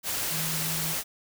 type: tone in noise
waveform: sine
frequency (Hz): 159.7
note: D#3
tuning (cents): +45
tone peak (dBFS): -34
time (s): 0.3-0.96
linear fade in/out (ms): 50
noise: white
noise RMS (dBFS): -30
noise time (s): 0.03-1.04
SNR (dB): -7
effects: none